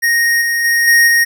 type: tone with level steps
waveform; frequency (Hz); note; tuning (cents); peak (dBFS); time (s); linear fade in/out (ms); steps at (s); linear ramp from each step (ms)
square; 1864.7; A#6; 0; -11 / -14 / -11 / -7 / -9; 0.02-1.25; 20; 0.41 / 0.64 / 0.87 / 1.07; 10
effects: none